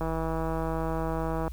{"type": "click train", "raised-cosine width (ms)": 1, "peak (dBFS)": -18, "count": 239, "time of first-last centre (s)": [0.01, 1.479], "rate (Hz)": 162, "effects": ["added 60 Hz sine -34 dBFS peak until 1.52 s", "white hiss -58 dBFS RMS until 1.52 s"]}